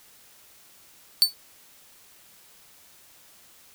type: tone with exponential decay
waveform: 40% pulse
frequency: 4503 Hz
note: C#8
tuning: 26 cents sharp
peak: -9 dBFS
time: 1.22-1.34 s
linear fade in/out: 0 ms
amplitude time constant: 24 ms
effects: white hiss -54 dBFS RMS until 3.74 s